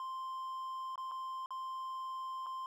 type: tone with dropouts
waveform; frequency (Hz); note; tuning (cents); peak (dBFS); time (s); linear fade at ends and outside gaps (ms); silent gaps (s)
triangle; 1046.5; C6; 0; -37; 0-2.66; 1; 0.957-0.978 / 1.113-1.117 / 1.46-1.506 / 2.462-2.466
effects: none